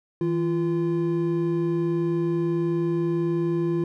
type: tone pair together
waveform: triangle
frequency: 162.2 / 343.7 Hz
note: E3 / F4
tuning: -28 / -28 cents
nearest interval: octave + minor second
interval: 1300 cents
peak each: -24 / -21 dBFS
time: 0.21-3.84 s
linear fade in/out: 2 ms
effects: none